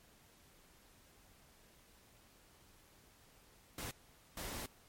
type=noise bursts at uneven times; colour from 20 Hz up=pink; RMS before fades=-44 dBFS; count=2; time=3.78-3.91 / 4.37-4.66 s; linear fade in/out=2 ms; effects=pink hiss -65 dBFS RMS until 4.88 s + MP3 64 kbps